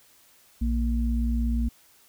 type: tone pair together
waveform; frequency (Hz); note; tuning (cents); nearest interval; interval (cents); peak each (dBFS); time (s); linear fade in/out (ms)
sine; 58.46 / 233.1; A#1 / A#3; +6 / 0; 2 octaves; 2394; -23 / -28; 0.61-1.69; 10
effects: white hiss -58 dBFS RMS until 2.08 s